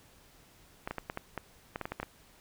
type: clicks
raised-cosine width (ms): 0.5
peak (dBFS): -20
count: 12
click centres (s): 0.875 / 0.91 / 0.983 / 1.099 / 1.174 / 1.377 / 1.759 / 1.813 / 1.855 / 1.92 / 2 / 2.03
effects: pink hiss -60 dBFS RMS until 2.4 s